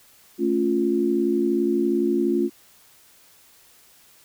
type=chord; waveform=sine; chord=A augmented; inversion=none; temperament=equal; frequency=220 / 277.2 / 349.2 Hz; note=A3 / C#4 / E#4; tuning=0 / 0 / 0 cents; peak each=-25 / -24 / -21 dBFS; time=0.38-2.5 s; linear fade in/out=50 ms; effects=white hiss -54 dBFS RMS until 4.24 s